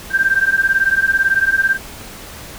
sine beating tone pair, 1568 / 1586 Hz, G6 / G6, 0 / +20 cents, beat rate 18 Hz, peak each -15 dBFS, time 0.1-1.78 s, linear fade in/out 50 ms, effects pink hiss -34 dBFS RMS until 2.58 s

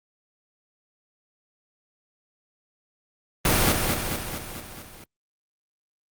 pink noise with echo, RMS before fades -20 dBFS, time 3.45-3.72 s, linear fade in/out 2 ms, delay 220 ms, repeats 6, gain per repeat -4 dB, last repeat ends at 5.04 s, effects Opus 32 kbps

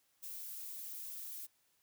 violet noise with amplitude modulation, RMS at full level -44 dBFS, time 0.22-1.47 s, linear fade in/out 20 ms, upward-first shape sine, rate 222 Hz, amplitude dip 40%, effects white hiss -75 dBFS RMS until 1.82 s

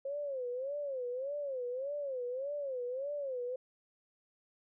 sine tone with vibrato, 534 Hz, C5, 35 cents sharp, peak -35 dBFS, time 0.05-3.56 s, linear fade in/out 5 ms, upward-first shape sine, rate 1.7 Hz, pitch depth 160 cents each way, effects none

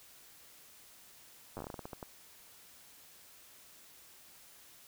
slowing click train, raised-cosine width 1 ms, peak -28 dBFS, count 13, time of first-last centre 1.57-2.028 s, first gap 9 ms, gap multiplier 1.24, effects white hiss -58 dBFS RMS until 4.87 s

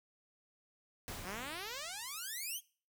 pink noise with exponential decay, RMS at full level -43 dBFS, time 1.08-2.51 s, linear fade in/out 0 ms, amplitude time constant 310 ms
5% pulse exponential sweep, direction up, 167.7 to 3322 Hz, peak -30 dBFS, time 1.23-2.61 s, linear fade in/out 50 ms
effects noise-tail reverb RT60 0.4 s tail -21 dB re dry

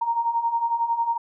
sine beating tone pair, 922 / 933 Hz, A#5 / A#5, -19 / +1 cents, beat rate 11 Hz, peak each -27 / -22 dBFS, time 0.01-1.18 s, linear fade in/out 10 ms, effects none

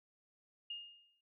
sine tone with exponential decay, 2836 Hz, F7, 26 cents sharp, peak -39 dBFS, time 0.7-1.21 s, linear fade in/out 5 ms, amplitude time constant 110 ms, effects none

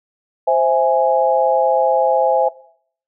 sine chord, C augmented, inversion none, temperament equal, 523.3 / 659.3 / 830.6 Hz, C5 / E5 / G#5, 0 / 0 / 0 cents, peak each -16 dBFS, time 0.47-2.49 s, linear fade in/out 10 ms, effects noise-tail reverb RT60 0.6 s tail -20 dB re dry

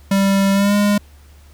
square tone with pitch glide, 196.1 to 205 Hz, G3 to G#3, +1 to -22 cents, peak -13 dBFS, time 0.11-0.98 s, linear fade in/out 5 ms, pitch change +77 cents, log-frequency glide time 0.53-0.75 s, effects added 72 Hz sine -42 dBFS peak until 1.53 s + pink hiss -52 dBFS RMS until 1.53 s

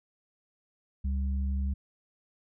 sine tone pair together, 69.29 / 196.3 Hz, C#2 / G3, 0 / +3 cents, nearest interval octave + tritone, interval 1803 cents, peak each -27 / -38 dBFS, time 1.04-1.74 s, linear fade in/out 10 ms, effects none

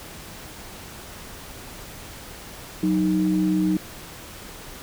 sine tone pair together, 185 / 311.1 Hz, F#3 / D#4, 0 / 0 cents, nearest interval major sixth, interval 900 cents, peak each -21 / -20 dBFS, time 2.83-3.77 s, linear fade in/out 2 ms, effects tanh soft clip ceiling -10 dBFS + pink hiss -40 dBFS RMS until 4.82 s

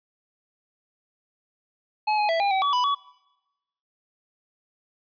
square tone with pitch steps, 852 / 837 / 661 / 804 / 766 / 1138 / 991 / 1132 Hz, G#5 / G#5 / E5 / G5 / G5 / C#6 / B5 / C#6, +44 / +13 / +5 / +44 / -40 / +45 / +6 / +36 cents, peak -21 dBFS, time 2.07-2.95 s, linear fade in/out 10 ms, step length 110 ms, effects noise-tail reverb RT60 1.0 s tail -22 dB re dry + resampled to 11025 Hz

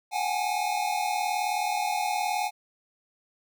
square tone cluster, 727 / 808 / 847 Hz, F#5 / G#5 / G#5, -31 / -48 / +34 cents, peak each -31 dBFS, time 0.11-2.51 s, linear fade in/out 50 ms, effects none

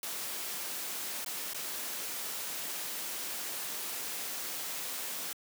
white noise with dropouts, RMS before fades -38 dBFS, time 0.03-5.33 s, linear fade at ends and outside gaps 2 ms, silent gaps 1.247-1.261 / 1.535-1.545 s, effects high-pass 200 Hz 12 dB/octave

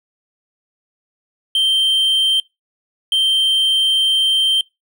triangle tone bursts at uneven times, 3136 Hz, G7, in tune, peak -11 dBFS, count 2, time 1.55-2.4 / 3.12-4.61 s, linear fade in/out 2 ms, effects noise-tail reverb RT60 0.2 s tail -23 dB re dry

